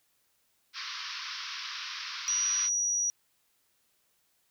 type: band-pass noise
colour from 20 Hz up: white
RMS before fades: -39 dBFS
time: 0.73-2.7 s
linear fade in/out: 50 ms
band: 1000 to 5700 Hz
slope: 96 dB/octave
type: tone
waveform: sine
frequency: 5800 Hz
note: F#8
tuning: 35 cents flat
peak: -26 dBFS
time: 2.28-3.1 s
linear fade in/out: 0 ms
effects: white hiss -72 dBFS RMS until 4.5 s